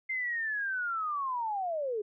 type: linear sweep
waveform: sine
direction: down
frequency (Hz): 2100 to 401.4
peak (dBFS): -30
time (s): 0.09-2.02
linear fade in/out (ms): 10
effects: none